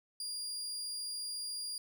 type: tone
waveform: 30% pulse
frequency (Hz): 4818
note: D8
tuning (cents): +43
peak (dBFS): -35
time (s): 0.2-1.78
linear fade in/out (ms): 2
effects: 12-bit